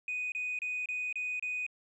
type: tone bursts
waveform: sine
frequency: 2489 Hz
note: D#7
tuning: in tune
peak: -31 dBFS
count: 6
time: 0.08-1.665 s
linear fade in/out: 2 ms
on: 240 ms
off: 29 ms
effects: tanh soft clip ceiling -29 dBFS